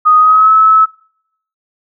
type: tone with pitch glide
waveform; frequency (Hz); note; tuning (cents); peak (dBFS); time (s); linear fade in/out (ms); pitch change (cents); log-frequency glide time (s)
sine; 1244.5 to 1298.1; D#6 to E6; 0 to -27; -4; 0.05-0.86; 20; +73; 0.18-0.52
effects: noise-tail reverb RT60 0.7 s tail -23 dB re dry